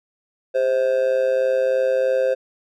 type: tone with amplitude modulation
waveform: triangle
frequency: 523.3 Hz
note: C5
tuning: in tune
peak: -11 dBFS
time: 0.54-2.35 s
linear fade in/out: 20 ms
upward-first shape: sine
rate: 123 Hz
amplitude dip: 75%
effects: none